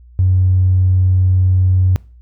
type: tone with tanh clipping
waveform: triangle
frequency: 92.5 Hz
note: F#2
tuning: in tune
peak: -9 dBFS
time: 0.19-1.96 s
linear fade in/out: 0 ms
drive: 4 dB
effects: noise-tail reverb RT60 0.4 s tail -23 dB re dry + added 60 Hz sine -39 dBFS peak until 2.21 s